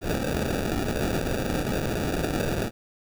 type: noise with sample-and-hold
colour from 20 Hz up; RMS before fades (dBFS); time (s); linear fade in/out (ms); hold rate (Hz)
violet; -27; 0.01-2.71; 50; 1050
effects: none